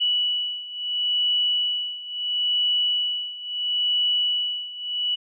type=beating tone pair; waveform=sine; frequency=2948 / 2948.74 Hz; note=F#7 / F#7; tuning=-7 / -7 cents; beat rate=0.74 Hz; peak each=-26 / -23 dBFS; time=0-5.16 s; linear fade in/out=20 ms; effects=none